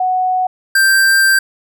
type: tone pair in turn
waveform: sine / square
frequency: 740 / 1574.4 Hz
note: F#5 / G6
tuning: 0 / +7 cents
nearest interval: octave + minor second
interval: 1307 cents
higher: second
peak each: -12 / -9 dBFS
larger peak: second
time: 0-0.47 / 0.75-1.39 s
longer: second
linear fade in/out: 5 ms
effects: none